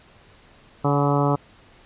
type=harmonic tone with a mistuned harmonic; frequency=142.7 Hz; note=D3; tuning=49 cents flat; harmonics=1 / 2 / 3 / 4 / 5 / 6 / 7 / 8 / 9; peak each=-21 / -24 / -26 / -27 / -28 / -29 / -29 / -30 / -31 dBFS; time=0.84-1.36 s; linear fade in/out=10 ms; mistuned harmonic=5; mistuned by=+29 cents; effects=pink hiss -52 dBFS RMS until 1.85 s + resampled to 8000 Hz